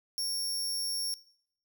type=tone; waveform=sawtooth; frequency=5500 Hz; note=F8; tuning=27 cents flat; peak=-28 dBFS; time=0.18-1.14 s; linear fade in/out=0 ms; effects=noise-tail reverb RT60 0.7 s tail -22 dB re dry